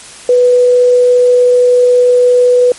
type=tone; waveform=sine; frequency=493.9 Hz; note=B4; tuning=in tune; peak=-4 dBFS; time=0.29-2.72 s; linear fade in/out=2 ms; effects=white hiss -32 dBFS RMS until 2.78 s + MP3 48 kbps